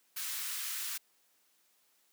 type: high-pass noise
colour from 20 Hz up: white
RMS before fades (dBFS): -38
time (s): 0.16-0.98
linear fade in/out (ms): 10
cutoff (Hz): 1200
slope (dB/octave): 24
effects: white hiss -71 dBFS RMS until 2.12 s + high-pass 200 Hz 12 dB/octave